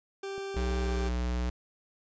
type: tone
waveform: 40% pulse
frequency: 392 Hz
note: G4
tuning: in tune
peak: -34 dBFS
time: 0.23-1.09 s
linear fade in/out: 5 ms
type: click train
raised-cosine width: 2 ms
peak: -33 dBFS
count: 4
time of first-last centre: 0.38-0.876 s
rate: 6.05 Hz
type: tone with pitch glide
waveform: square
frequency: 61.9 to 60.91 Hz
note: B1 to B1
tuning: +5 to -23 cents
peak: -29 dBFS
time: 0.56-1.5 s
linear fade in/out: 5 ms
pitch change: -28 cents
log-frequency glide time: 0.8-0.91 s
effects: resampled to 16000 Hz